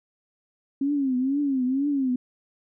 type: tone with vibrato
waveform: sine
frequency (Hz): 270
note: C#4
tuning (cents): -45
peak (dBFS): -21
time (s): 0.81-2.16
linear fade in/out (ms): 5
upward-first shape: triangle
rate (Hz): 2.1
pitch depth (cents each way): 150
effects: none